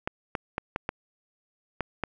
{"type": "clicks", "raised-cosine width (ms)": 0.5, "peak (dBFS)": -13, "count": 7, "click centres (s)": [0.075, 0.352, 0.581, 0.761, 0.891, 1.807, 2.037], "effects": []}